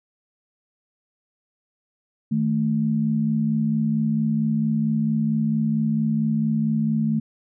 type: tone pair together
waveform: sine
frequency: 155.56 / 220 Hz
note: D#3 / A3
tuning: 0 / 0 cents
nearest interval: tritone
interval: 600 cents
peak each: -24 / -20 dBFS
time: 2.31-7.2 s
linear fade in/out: 10 ms
effects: none